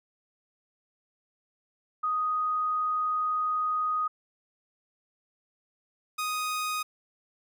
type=tone pair in turn; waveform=sine / sawtooth; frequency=1246 / 1246 Hz; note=D#6 / D#6; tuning=+2 / +2 cents; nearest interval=unison; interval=0 cents; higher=neither; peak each=-25 dBFS; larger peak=neither; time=2.03-4.08 / 6.18-6.83 s; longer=first; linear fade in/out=10 ms; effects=none